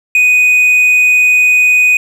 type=tone; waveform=triangle; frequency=2489 Hz; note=D#7; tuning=in tune; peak=-4 dBFS; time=0.15-1.97 s; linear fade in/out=2 ms; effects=none